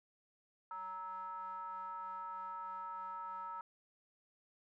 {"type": "ring-modulated tone", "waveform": "triangle", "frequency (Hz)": 186.4, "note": "F#3", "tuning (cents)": 13, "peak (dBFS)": -37, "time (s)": [0.71, 3.61], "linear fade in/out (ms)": 2, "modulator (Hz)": 1120, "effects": []}